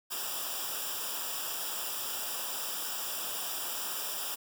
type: noise with comb filter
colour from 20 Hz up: white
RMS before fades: -36 dBFS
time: 0.1-4.36 s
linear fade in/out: 20 ms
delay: 0.47 ms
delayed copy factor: -0.85
effects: none